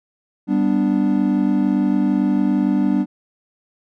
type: chord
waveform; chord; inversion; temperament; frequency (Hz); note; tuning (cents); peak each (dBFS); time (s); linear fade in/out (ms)
triangle; G major; none; equal; 196 / 246.9 / 293.7; G3 / B3 / D4; 0 / 0 / 0; -17 / -18 / -17; 0.47-3.06; 50
effects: none